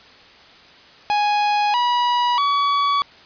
45% pulse tone with pitch steps, 830.6 / 970.8 / 1134.6 Hz, G#5 / B5 / C#6, 0 / -30 / +40 cents, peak -16 dBFS, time 1.1-3.02 s, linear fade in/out 0 ms, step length 640 ms, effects white hiss -46 dBFS RMS until 3.25 s + resampled to 11025 Hz

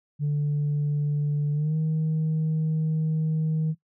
sine tone with pitch glide, 146.83 to 157.37 Hz, D3 to D#3, 0 to +20 cents, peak -20 dBFS, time 0.19-3.75 s, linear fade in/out 50 ms, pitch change +120 cents, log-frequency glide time 1.53-1.76 s, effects noise-tail reverb RT60 0.1 s tail -19 dB re dry + tanh soft clip ceiling -20 dBFS

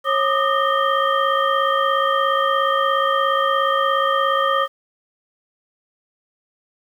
sine tone cluster, 545 / 1193 / 1250 / 1844 / 3162 Hz, C#5 / D6 / D#6 / A#6 / G7, -29 / +27 / +8 / -19 / +14 cents, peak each -21 / -20 / -21 / -26 / -28 dBFS, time 0.04-4.68 s, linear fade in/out 50 ms, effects 8-bit

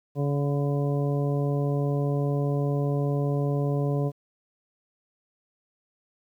harmonic tone with a mistuned harmonic, 142.5 Hz, C#3, 48 cents sharp, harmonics 1 / 2 / 3 / 4 / 5 / 7, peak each -24 / -32 / -31 / -34 / -39 / -43 dBFS, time 0.15-4.12 s, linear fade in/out 50 ms, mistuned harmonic 7, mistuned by +21 cents, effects 10-bit

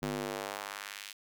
square tone with high-pass filter sweep, 50.1 Hz, G1, 38 cents sharp, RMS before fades -39 dBFS, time 0.02-1.13 s, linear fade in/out 5 ms, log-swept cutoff 190 to 3100 Hz, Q 1.1, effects none

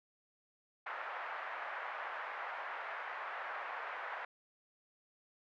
white band-pass noise, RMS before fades -43 dBFS, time 0.86-4.25 s, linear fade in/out 5 ms, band 620 to 1800 Hz, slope 24 dB/octave, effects none

